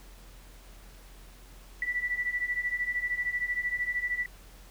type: beating tone pair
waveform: sine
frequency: 1955 / 1968 Hz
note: B6 / B6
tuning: -18 / -7 cents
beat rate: 13 Hz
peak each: -33 / -30 dBFS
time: 1.82-4.26 s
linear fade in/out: 2 ms
effects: added 43 Hz sine -49 dBFS peak until 4.7 s + pink hiss -55 dBFS RMS until 4.7 s